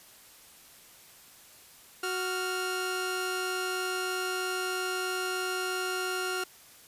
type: tone pair together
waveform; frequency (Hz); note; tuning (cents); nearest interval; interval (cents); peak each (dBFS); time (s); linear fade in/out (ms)
sawtooth; 370 / 1396.9; F#4 / F6; 0 / 0; octave + major seventh; 2300; -29 / -29; 2.03-6.44; 5
effects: white hiss -54 dBFS RMS until 6.87 s + resampled to 32000 Hz